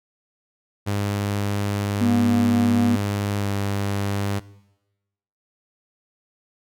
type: tone with pitch glide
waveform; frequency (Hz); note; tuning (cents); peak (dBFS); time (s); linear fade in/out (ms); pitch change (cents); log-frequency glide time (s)
sawtooth; 101.5 to 100.22; G#2 to G2; -39 to +39; -18; 0.86-4.4; 20; -22; 3.4-3.48
type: tone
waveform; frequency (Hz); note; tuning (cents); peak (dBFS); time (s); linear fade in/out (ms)
triangle; 238.3; A#3; +38; -15; 2.01-2.96; 5
effects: noise-tail reverb RT60 1.0 s tail -20 dB re dry